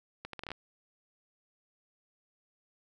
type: accelerating click train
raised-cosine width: 0.3 ms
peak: -24 dBFS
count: 8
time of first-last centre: 0.25-0.517 s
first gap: 83 ms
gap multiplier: 0.72
effects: none